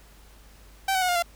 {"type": "tone with pitch steps", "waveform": "sawtooth", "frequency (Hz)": [774, 751.5, 729.7, 708.5, 688], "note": ["G5", "F#5", "F#5", "F5", "F5"], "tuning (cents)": [-22, 27, -24, 25, -26], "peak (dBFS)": -18, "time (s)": [0.88, 1.225], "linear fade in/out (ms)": 5, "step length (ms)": 69, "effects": ["added 50 Hz sine -50 dBFS peak until 1.35 s", "pink hiss -55 dBFS RMS until 1.35 s"]}